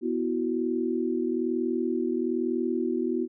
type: chord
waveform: sine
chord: B suspended fourth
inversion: none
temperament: just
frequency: 246.9 / 329.3 / 370.4 Hz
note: B3 / E4 / F#4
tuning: 0 / -2 / +2 cents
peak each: -29 dBFS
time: 0.01-3.28 s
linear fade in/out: 50 ms
effects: none